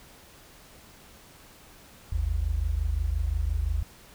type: tone pair together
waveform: sine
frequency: 51.86 / 77.6 Hz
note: G#1 / D#2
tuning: -2 / -4 cents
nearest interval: perfect fifth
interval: 698 cents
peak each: -27 dBFS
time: 2.12-3.83 s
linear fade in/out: 5 ms
effects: pink hiss -52 dBFS RMS until 4.14 s